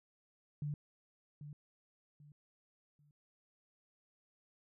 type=tone with echo; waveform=sine; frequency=147 Hz; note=D3; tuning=2 cents sharp; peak=-36 dBFS; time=0.62-0.74 s; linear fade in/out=2 ms; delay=790 ms; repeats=3; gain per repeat=-10 dB; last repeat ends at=3.11 s; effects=none